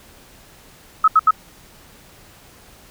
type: tone bursts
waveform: sine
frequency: 1283 Hz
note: E6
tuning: 47 cents flat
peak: -8 dBFS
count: 3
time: 1.04-1.309 s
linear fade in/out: 5 ms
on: 39 ms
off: 76 ms
effects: pink hiss -47 dBFS RMS until 2.9 s